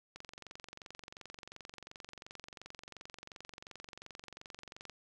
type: click train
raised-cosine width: 0.2 ms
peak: -30 dBFS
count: 109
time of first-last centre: 0.16-4.897 s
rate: 22.8 Hz
effects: none